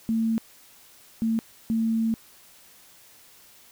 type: tone bursts at uneven times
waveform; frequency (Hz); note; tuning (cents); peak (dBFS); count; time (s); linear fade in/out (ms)
sine; 224.9; A3; +38; -21; 3; 0.09-0.38 / 1.22-1.39 / 1.7-2.14; 0
effects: white hiss -53 dBFS RMS until 3.71 s